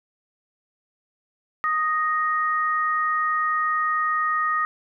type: tone pair together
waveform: sine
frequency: 1244.5 / 1864.6 Hz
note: D#6 / A#6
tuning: 0 / 0 cents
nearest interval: perfect fifth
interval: 700 cents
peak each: -21 / -26 dBFS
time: 1.64-4.65 s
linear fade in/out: 0 ms
effects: none